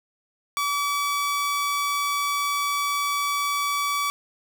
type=tone; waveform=sawtooth; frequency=1146 Hz; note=D6; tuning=43 cents flat; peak=-19 dBFS; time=0.57-4.1 s; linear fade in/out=0 ms; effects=9-bit